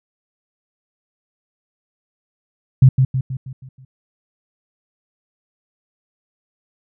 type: tone with echo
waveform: sine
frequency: 130.81 Hz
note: C3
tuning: in tune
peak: -4 dBFS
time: 2.82-2.89 s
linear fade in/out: 5 ms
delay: 160 ms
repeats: 6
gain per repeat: -6 dB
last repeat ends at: 3.85 s
effects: none